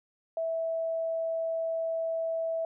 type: tone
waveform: sine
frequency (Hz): 655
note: E5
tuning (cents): -11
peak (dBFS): -28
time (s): 0.37-2.65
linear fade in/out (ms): 2
effects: none